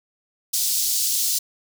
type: high-pass noise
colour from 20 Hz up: pink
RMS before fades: -22 dBFS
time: 0.53-1.39 s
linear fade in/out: 10 ms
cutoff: 4500 Hz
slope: 24 dB/octave
effects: none